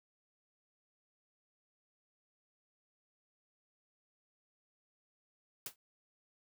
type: noise with exponential decay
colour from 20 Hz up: white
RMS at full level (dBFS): -38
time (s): 5.66-5.76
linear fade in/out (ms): 2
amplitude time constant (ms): 20
effects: none